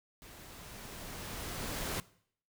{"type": "noise with level ramp", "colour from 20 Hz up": "pink", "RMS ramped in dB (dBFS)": [-53, -36], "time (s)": [0.22, 2], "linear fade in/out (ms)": 0, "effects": ["noise-tail reverb RT60 0.6 s tail -20 dB re dry"]}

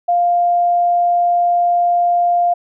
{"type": "tone", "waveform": "sine", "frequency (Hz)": 700, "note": "F5", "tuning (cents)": 4, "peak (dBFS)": -11, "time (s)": [0.08, 2.54], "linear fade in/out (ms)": 10, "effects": []}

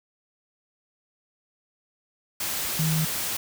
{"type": "tone in noise", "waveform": "sine", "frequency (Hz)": 158.4, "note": "D#3", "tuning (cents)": 31, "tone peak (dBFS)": -22, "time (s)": [2.79, 3.05], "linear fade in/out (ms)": 5, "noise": "white", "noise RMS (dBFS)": -29, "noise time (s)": [2.4, 3.37], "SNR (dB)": 4, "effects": []}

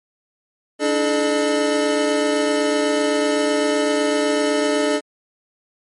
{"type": "tone cluster", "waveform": "square", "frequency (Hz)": [291.4, 319.3, 429.2, 603], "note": ["D4", "D#4", "A4", "D5"], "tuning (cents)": [-13, 45, -43, 46], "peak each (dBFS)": [-22, -29, -22, -22], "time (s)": [0.79, 5.01], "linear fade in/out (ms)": 50, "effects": ["MP3 48 kbps"]}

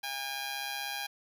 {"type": "tone with amplitude modulation", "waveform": "10% pulse", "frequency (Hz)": 810, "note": "G#5", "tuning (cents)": -43, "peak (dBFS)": -24, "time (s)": [0.03, 1.07], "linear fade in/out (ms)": 10, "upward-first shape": "sine", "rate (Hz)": 136, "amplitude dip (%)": 55, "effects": []}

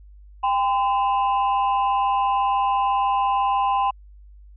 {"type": "ring-modulated tone", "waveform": "triangle", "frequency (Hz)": 909, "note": "A#5", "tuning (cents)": -44, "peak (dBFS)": -13, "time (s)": [0.43, 3.91], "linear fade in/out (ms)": 10, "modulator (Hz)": 113, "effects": ["added 50 Hz sine -43 dBFS peak until 4.56 s", "resampled to 8000 Hz"]}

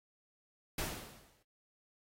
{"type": "noise with exponential decay", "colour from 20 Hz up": "pink", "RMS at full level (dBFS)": -35, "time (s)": [0.78, 1.43], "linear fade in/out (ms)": 5, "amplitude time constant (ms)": 140, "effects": ["AAC 48 kbps"]}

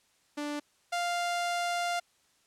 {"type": "tone pair in turn", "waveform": "sawtooth", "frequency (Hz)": [293.6, 698.3], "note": ["D4", "F5"], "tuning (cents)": [0, 0], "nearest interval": "octave + minor third", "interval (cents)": 1500, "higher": "second", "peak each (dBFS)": [-29, -25], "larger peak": "second", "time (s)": [[0.37, 0.6], [0.92, 2]], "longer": "second", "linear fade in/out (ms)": 10, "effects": ["white hiss -68 dBFS RMS until 2.46 s", "low-pass 9000 Hz 12 dB/octave"]}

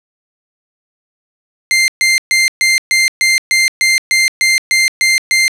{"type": "tone bursts", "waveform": "sawtooth", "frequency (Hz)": 2093, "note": "C7", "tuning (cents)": 0, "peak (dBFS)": -5, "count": 13, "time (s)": [1.71, 5.48], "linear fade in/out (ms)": 0, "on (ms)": 170, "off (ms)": 130, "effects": ["low-pass 10000 Hz 12 dB/octave", "7-bit"]}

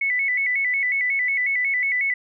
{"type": "tone with vibrato", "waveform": "sine", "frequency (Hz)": 2093, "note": "C7", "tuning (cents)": 0, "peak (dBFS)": -19, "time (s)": [0.01, 2.14], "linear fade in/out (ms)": 5, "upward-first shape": "square", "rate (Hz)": 5.5, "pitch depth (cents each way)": 87, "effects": []}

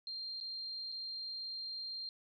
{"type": "tone with dropouts", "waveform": "sine", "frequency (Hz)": 4186, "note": "C8", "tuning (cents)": 0, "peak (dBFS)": -40, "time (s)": [0.07, 2.09], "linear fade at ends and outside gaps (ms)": 1, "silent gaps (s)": [[0.402, 0.41], [0.919, 0.923]], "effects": []}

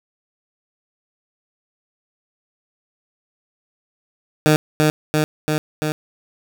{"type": "tone with echo", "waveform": "15% pulse", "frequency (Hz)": 153.3, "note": "D#3", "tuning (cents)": -25, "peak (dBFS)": -5, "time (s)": [4.46, 4.56], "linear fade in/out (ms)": 0, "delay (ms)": 340, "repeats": 4, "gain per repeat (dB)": -2, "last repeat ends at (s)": 5.92, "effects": []}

